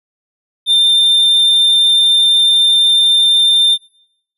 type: tone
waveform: triangle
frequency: 3594 Hz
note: A7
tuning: 36 cents sharp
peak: -6 dBFS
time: 0.66-3.78 s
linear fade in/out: 50 ms
effects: noise-tail reverb RT60 0.8 s tail -22 dB re dry + resampled to 32000 Hz